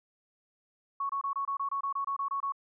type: tone bursts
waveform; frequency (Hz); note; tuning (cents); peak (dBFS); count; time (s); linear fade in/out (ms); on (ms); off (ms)
sine; 1108.7; C#6; 0; -29; 13; 1-2.522; 5; 94; 25
effects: none